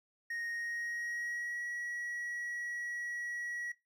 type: tone with pitch glide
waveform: triangle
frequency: 1864.7 to 1920.4 Hz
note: A#6 to B6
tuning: 0 to -49 cents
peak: -35 dBFS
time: 0.3-3.72 s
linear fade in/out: 5 ms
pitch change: +51 cents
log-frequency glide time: 0.51-1.63 s
effects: noise-tail reverb RT60 0.2 s tail -19 dB re dry